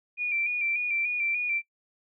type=tone with vibrato; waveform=sine; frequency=2399 Hz; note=D7; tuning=36 cents sharp; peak=-25 dBFS; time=0.17-1.62 s; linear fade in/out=50 ms; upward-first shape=square; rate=3.4 Hz; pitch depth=37 cents each way; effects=noise-tail reverb RT60 0.1 s tail -21 dB re dry